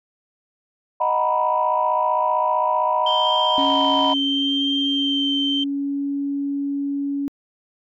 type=chord; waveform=sine; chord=B major seventh; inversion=first; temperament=equal; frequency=622.3 / 740 / 932.3 / 987.8 Hz; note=D#5 / F#5 / A#5 / B5; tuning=0 / 0 / 0 / 0 cents; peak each=-23 / -25 / -24 / -19 dBFS; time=1-4.14 s; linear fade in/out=10 ms
type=tone with vibrato; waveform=sine; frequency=3136 Hz; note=G7; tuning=in tune; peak=-20 dBFS; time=3.06-5.64 s; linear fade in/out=5 ms; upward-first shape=sine; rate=0.75 Hz; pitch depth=13 cents each way
type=tone with pitch glide; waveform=sine; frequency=277.2 to 281.2 Hz; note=C#4 to C#4; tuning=0 to +25 cents; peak=-21 dBFS; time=3.58-7.28 s; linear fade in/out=0 ms; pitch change=+25 cents; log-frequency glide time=4.17-6.15 s
effects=tanh soft clip ceiling -8 dBFS